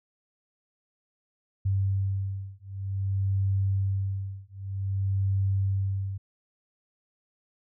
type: beating tone pair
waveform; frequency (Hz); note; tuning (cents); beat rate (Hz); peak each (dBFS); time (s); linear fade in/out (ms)
sine; 97.1 / 97.63; G2 / G2; -16 / -7; 0.53; -28 / -28; 1.65-6.18; 10
effects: none